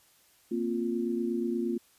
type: chord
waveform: sine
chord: Bb suspended second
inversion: none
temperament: equal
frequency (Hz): 233.1 / 261.6 / 349.2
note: Bb3 / C4 / F4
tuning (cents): 0 / 0 / 0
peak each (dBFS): -31 / -35 / -31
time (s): 0.51-1.78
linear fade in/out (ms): 10
effects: white hiss -63 dBFS RMS until 1.98 s + resampled to 32000 Hz